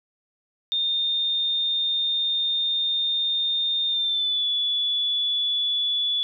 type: tone with pitch glide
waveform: sine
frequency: 3639 to 3435 Hz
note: A#7 to A7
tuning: -42 to -42 cents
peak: -21 dBFS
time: 0.72-6.23 s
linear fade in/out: 0 ms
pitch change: -100 cents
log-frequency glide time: 3.88-4.46 s
effects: none